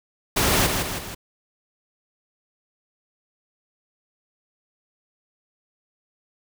pink noise with echo, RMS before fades -20 dBFS, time 0.36-0.67 s, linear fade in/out 10 ms, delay 160 ms, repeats 3, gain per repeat -5 dB, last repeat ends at 1.15 s, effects none

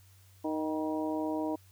harmonic tone with a mistuned harmonic, 155.56 Hz, D#3, in tune, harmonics 2 / 3 / 4 / 5 / 6, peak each -32 / -40 / -37 / -42 / -40 dBFS, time 0.44-1.56 s, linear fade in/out 10 ms, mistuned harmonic 6, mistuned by +41 cents, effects added 95 Hz sine -57 dBFS peak until 1.71 s + white hiss -64 dBFS RMS until 1.71 s

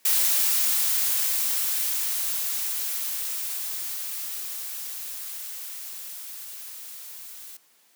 blue noise with level ramp, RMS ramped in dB -21 to -42 dBFS, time 0.05-7.57 s, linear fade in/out 5 ms, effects white hiss -61 dBFS RMS until 7.95 s + high-pass 200 Hz 12 dB/octave

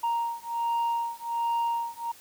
sine beating tone pair, 932.3 / 933.6 Hz, A#5 / A#5, 0 / +2 cents, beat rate 1.3 Hz, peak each -27 dBFS, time 0.03-2.12 s, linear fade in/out 10 ms, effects tanh soft clip ceiling -23 dBFS + white hiss -52 dBFS RMS until 2.2 s

